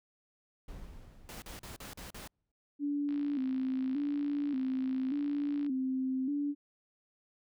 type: noise with exponential decay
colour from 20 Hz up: brown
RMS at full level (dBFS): -44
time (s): 0.68-2.52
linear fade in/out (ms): 5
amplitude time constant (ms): 400
type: noise bursts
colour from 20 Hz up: pink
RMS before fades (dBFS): -46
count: 6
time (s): 1.29-2.275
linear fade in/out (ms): 0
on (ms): 130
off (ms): 41
type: tone with vibrato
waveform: sine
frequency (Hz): 274.3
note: C#4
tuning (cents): -18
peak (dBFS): -30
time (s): 2.79-6.55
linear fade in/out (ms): 50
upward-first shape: square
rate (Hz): 0.86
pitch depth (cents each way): 86
type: click train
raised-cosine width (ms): 0.3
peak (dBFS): -37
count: 148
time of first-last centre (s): 3.09-5.664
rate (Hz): 57.1
effects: none